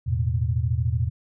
sine chord, E suspended fourth, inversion none, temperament equal, 82.41 / 110 / 123.47 Hz, E2 / A2 / B2, 0 / 0 / 0 cents, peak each -25 dBFS, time 0.06-1.1 s, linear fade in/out 20 ms, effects none

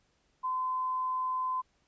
sine tone, 1025 Hz, C6, 36 cents flat, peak -29 dBFS, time 0.43-1.62 s, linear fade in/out 20 ms, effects pink hiss -72 dBFS RMS until 1.87 s + resampled to 16000 Hz

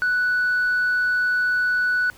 sine tone, 1482 Hz, F#6, 2 cents sharp, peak -16 dBFS, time 0.02-2.1 s, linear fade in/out 0 ms, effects tanh soft clip ceiling -16 dBFS + pink hiss -49 dBFS RMS until 2.17 s

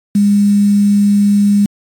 sine tone with quantisation, 203.5 Hz, G#3, 35 cents flat, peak -7 dBFS, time 0.15-1.66 s, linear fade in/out 5 ms, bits 5, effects AAC 64 kbps

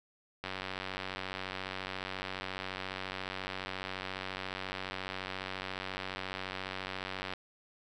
click train, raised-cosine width 0.3 ms, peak -21 dBFS, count 652, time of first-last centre 0.44-7.336 s, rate 94.4 Hz, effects none

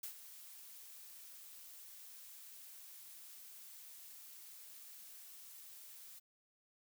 blue noise with ADSR envelope, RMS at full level -44 dBFS, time 0.03-6.2 s, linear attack 5 ms, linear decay 96 ms, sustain -11 dB, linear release 19 ms, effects none

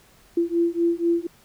sine beating tone pair, 337.8 / 341.9 Hz, E4 / F4, +42 / -37 cents, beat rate 4.1 Hz, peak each -22 dBFS, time 0.37-1.27 s, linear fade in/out 5 ms, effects pink hiss -55 dBFS RMS until 1.44 s

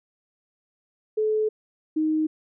sine tone pair in turn, 431.4 / 311.7 Hz, A4 / D#4, -34 / +3 cents, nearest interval tritone, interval 563 cents, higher first, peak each -20 dBFS, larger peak neither, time 1.17-1.49 / 1.96-2.27 s, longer first, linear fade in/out 10 ms, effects none

